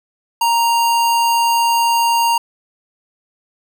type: tone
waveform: square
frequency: 932.3 Hz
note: A#5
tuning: in tune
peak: -13 dBFS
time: 0.41-2.38 s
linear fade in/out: 5 ms
effects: none